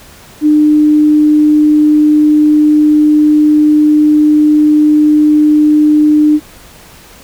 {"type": "tone", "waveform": "sine", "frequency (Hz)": 301.7, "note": "D4", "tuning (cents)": 47, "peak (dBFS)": -4, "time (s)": [0.41, 6.4], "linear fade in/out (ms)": 50, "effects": ["pink hiss -37 dBFS RMS until 7.23 s"]}